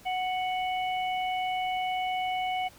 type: harmonic tone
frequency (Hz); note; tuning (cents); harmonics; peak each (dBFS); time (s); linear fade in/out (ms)
740; F#5; 0; 1 / 3 / 4; -28 / -36 / -39; 0.05-2.69; 20
effects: pink hiss -54 dBFS RMS until 2.78 s